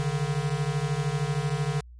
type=beating tone pair; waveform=square; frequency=140 / 153 Hz; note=C#3 / D#3; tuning=+18 / -29 cents; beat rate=13 Hz; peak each=-29 dBFS; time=0-1.81 s; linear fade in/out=0 ms; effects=added 60 Hz sine -44 dBFS peak until 1.99 s + resampled to 22050 Hz